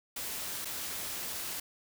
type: noise with dropouts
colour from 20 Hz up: white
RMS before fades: -38 dBFS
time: 0.16-1.6 s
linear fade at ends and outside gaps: 5 ms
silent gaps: 0.648-0.653 s
effects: none